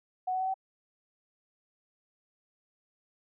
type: tone with pitch steps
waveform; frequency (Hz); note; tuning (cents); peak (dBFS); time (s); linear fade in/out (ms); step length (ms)
sine; 740 / 747.7 / 755.5 / 763.4; F#5 / F#5 / F#5 / G5; 0 / +18 / +36 / -46; -28; 0.27-0.542; 10; 68
effects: none